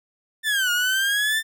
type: linear two-way sweep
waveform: 30% pulse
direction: down then up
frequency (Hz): 1797 to 1421 to 1797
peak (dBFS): -17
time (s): 0.43-1.43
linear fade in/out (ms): 50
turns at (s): 0.71
effects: none